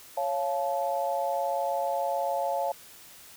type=chord; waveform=sine; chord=Db augmented; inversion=none; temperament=just; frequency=554.4 / 693 / 866.2 Hz; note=Db5 / F5 / A5; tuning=0 / -14 / -27 cents; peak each=-30 / -30 / -31 dBFS; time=0.17-2.72 s; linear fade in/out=5 ms; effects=white hiss -50 dBFS RMS until 3.36 s